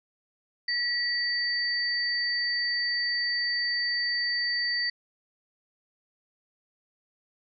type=tone pair together; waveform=sine; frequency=1934 / 4600 Hz; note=B6 / D8; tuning=-37 / -37 cents; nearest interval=octave + minor third; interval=1500 cents; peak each=-28 dBFS; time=0.68-4.9 s; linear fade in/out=5 ms; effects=none